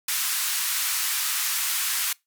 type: band-pass noise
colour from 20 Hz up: white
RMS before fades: -26 dBFS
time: 0.08-2.13 s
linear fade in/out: 5 ms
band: 1100 to 16000 Hz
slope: 24 dB/octave
effects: noise-tail reverb RT60 0.2 s tail -24 dB re dry